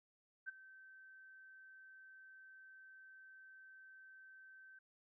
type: tone with ADSR envelope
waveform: sine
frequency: 1545 Hz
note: G6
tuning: 26 cents flat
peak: -40 dBFS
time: 0.46-4.79 s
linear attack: 28 ms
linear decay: 15 ms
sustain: -17 dB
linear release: 6 ms
effects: none